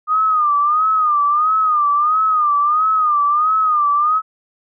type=tone with vibrato; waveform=sine; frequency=1223 Hz; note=D#6; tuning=30 cents flat; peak=-12 dBFS; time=0.07-4.22 s; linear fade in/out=50 ms; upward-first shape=sine; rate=1.5 Hz; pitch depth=97 cents each way; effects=none